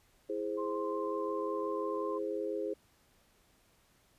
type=chord; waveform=sine; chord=E augmented; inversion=none; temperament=equal; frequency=329.6 / 415.3 / 523.3 Hz; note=E4 / G#4 / B#4; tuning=0 / 0 / 0 cents; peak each=-39 / -36 / -38 dBFS; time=0.29-2.74 s; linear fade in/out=10 ms
type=tone with vibrato; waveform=sine; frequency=1046.5 Hz; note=C6; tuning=in tune; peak=-39 dBFS; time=0.57-2.19 s; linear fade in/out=20 ms; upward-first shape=square; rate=5.5 Hz; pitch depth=10 cents each way
effects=pink hiss -68 dBFS RMS until 4.18 s + resampled to 32000 Hz